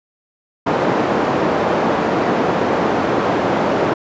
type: band-pass noise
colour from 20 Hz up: white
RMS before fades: -17 dBFS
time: 0.66-3.94 s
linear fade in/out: 10 ms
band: 180 to 720 Hz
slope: 12 dB/octave
effects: resampled to 16000 Hz